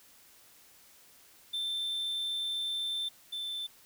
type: tone pair in turn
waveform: triangle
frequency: 3556 / 3538 Hz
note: A7 / A7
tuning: +18 / +9 cents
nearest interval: unison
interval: 9 cents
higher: first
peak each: -30 / -33 dBFS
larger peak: first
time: 1.53-3.09 / 3.32-3.67 s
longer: first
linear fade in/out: 10 ms
effects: white hiss -59 dBFS RMS until 3.85 s